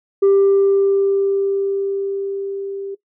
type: tone with level ramp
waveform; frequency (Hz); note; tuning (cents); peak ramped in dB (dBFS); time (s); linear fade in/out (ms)
sine; 394.3; G4; +10; -7 to -25; 0.22-2.95; 10
effects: noise-tail reverb RT60 0.1 s tail -17 dB re dry + tanh soft clip ceiling -8 dBFS